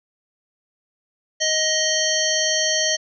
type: harmonic tone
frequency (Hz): 626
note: D#5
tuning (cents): +10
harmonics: 1 / 3 / 5 / 7 / 9 / 10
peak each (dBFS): -25 / -25 / -25 / -25 / -25 / -25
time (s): 1.4-2.97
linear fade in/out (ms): 20
effects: none